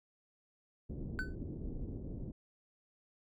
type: low-pass noise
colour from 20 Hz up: pink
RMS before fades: -42 dBFS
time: 0.89-2.32 s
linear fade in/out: 10 ms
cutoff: 390 Hz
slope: 24 dB/octave
type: tone with exponential decay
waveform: triangle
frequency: 1512 Hz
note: F#6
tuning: 37 cents sharp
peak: -30 dBFS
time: 1.19-1.35 s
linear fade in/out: 0 ms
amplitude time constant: 33 ms
effects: none